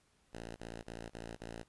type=tone bursts; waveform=5% pulse; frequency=56.9 Hz; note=A#1; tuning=41 cents flat; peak=-33 dBFS; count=5; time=0.33-1.632 s; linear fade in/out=5 ms; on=230 ms; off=38 ms; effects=pink hiss -72 dBFS RMS until 1.68 s + resampled to 24000 Hz